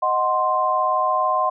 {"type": "chord", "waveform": "sine", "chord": "C diminished", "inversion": "first", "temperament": "equal", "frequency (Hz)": [622.3, 740, 1046.5], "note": ["Eb5", "Gb5", "C6"], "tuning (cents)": [0, 0, 0], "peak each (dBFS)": [-24, -23, -19], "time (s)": [0.02, 1.5], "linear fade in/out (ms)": 10, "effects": []}